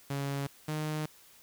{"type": "tone pair in turn", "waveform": "sawtooth", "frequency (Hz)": [139.6, 153.67], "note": ["C#3", "D#3"], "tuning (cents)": [13, -21], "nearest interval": "major second", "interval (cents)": 166, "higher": "second", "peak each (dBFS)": -28, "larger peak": "neither", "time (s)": [[0.1, 0.47], [0.68, 1.06]], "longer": "second", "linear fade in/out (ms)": 5, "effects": ["white hiss -58 dBFS RMS until 1.42 s"]}